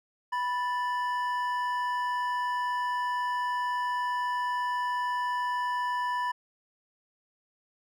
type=tone pair together; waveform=triangle; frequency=985.8 / 1758 Hz; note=B5 / A6; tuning=-3 / -2 cents; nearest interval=minor seventh; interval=1001 cents; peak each=-26 / -34 dBFS; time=0.32-6.32 s; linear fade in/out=10 ms; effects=none